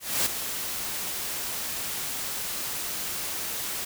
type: noise with ADSR envelope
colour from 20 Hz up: white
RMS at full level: -23 dBFS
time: 0-3.85 s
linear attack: 260 ms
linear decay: 7 ms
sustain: -9 dB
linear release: 8 ms
effects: none